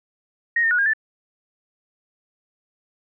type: tone with pitch steps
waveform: sine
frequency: 1870 / 1820 / 1459 / 1618 / 1760 Hz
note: A#6 / A#6 / F#6 / G#6 / A6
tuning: +5 / -42 / -25 / -46 / 0 cents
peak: -16 dBFS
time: 0.56-0.935 s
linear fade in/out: 5 ms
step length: 75 ms
effects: none